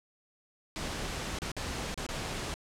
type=noise with dropouts; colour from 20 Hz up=pink; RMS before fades=-36 dBFS; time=0.76-2.54 s; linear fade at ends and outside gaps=0 ms; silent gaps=1.387-1.419 / 1.517-1.566 / 1.943-1.976 / 2.065-2.089 s; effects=low-pass 8000 Hz 12 dB/octave